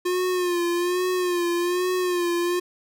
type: tone with vibrato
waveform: square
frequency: 355.8 Hz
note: F4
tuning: 32 cents sharp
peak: -22 dBFS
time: 0.05-2.6 s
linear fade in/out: 10 ms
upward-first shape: sine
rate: 1.2 Hz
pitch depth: 53 cents each way
effects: none